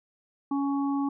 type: harmonic tone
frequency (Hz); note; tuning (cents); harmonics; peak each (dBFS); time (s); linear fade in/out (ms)
279; C#4; +11; 1 / 3 / 4; -25 / -35 / -37; 0.51-1.09; 5
effects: none